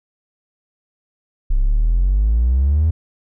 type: exponential sweep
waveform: triangle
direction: up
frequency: 31.31 to 82.41 Hz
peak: -9 dBFS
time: 1.5-2.91 s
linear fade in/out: 10 ms
effects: tanh soft clip ceiling -8 dBFS